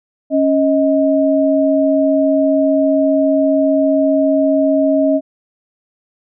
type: tone pair together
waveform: sine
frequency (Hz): 276 / 629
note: C#4 / D#5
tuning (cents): -7 / +19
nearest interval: octave + major second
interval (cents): 1426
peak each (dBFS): -13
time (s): 0.3-5.21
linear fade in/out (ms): 50
effects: none